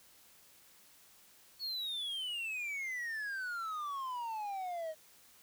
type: exponential sweep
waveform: triangle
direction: down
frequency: 4435 to 618 Hz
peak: -35 dBFS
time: 1.59-4.95 s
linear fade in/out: 50 ms
effects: white hiss -62 dBFS RMS until 5.42 s